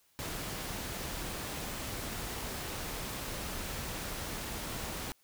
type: noise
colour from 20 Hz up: pink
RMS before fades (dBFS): -39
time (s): 0.19-5.12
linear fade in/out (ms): 0
effects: white hiss -69 dBFS RMS until 5.23 s